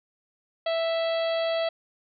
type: harmonic tone with a mistuned harmonic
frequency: 659.3 Hz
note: E5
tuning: in tune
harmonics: 1 / 2 / 3 / 4 / 5 / 6 / 7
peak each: -24 / -38 / -38 / -40 / -37 / -42 / -43 dBFS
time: 0.66-1.69 s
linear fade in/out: 5 ms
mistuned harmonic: 7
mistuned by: -46 cents
effects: none